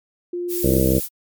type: tone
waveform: sine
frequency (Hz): 351.8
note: F4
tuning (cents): +13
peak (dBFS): -23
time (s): 0.33-0.8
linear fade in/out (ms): 5
type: noise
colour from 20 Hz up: violet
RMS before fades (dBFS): -26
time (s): 0.48-1.09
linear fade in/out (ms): 50
type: harmonic tone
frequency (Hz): 65.41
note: C2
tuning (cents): 0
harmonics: 1 / 2 / 3 / 4 / 5 / 6 / 7 / 8 / 9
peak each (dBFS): -22 / -22 / -22 / -27 / -21 / -30 / -23 / -26 / -29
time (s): 0.63-1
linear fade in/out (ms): 20
effects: MP3 96 kbps